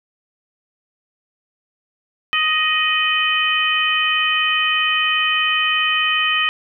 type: harmonic tone with a mistuned harmonic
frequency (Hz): 625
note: D#5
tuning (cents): +8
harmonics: 2 / 3 / 4 / 5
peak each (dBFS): -22 / -21 / -20 / -20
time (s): 2.33-6.49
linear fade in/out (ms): 0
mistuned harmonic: 5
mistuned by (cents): -46
effects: none